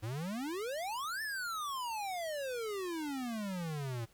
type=exponential two-way sweep; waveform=square; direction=up then down; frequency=102.7 to 1792 to 111.4 Hz; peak=-37 dBFS; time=0.02-4.06 s; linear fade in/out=20 ms; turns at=1.22 s; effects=pink hiss -66 dBFS RMS until 4.13 s